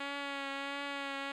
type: tone with vibrato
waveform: 5% pulse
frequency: 279.1 Hz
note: C#4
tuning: 12 cents sharp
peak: -25 dBFS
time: 0-1.32 s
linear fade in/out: 5 ms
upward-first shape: triangle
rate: 1.5 Hz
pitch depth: 26 cents each way
effects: low-pass 4000 Hz 12 dB/octave + 11-bit